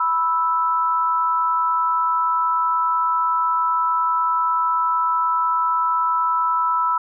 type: tone pair together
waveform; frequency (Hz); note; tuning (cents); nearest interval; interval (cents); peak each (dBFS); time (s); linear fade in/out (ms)
sine; 986.6 / 1317; B5 / E6; -2 / -2; perfect fourth; 500; -20 / -19; 0-6.98; 5
effects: none